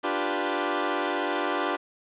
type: chord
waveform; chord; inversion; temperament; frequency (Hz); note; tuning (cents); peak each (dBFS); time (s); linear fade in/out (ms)
15% pulse; G dominant seventh; second; equal; 293.7 / 349.2 / 392 / 493.9; D4 / F4 / G4 / B4; 0 / 0 / 0 / 0; -24 / -24 / -25 / -26; 0.03-1.77; 20
effects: resampled to 8000 Hz + 9-bit